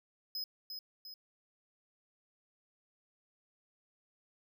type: tone with echo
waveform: square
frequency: 5070 Hz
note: D#8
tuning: 32 cents sharp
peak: -37 dBFS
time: 0.35-0.44 s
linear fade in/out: 2 ms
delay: 350 ms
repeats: 2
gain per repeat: -5 dB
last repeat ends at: 1.14 s
effects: none